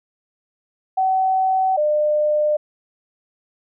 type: tone pair in turn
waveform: sine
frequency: 758 / 601.6 Hz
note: F#5 / D5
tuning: +42 / +42 cents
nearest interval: major third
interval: 400 cents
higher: first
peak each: -15 dBFS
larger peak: neither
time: 0.97-1.77 / 1.77-2.57 s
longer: neither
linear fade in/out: 10 ms
effects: none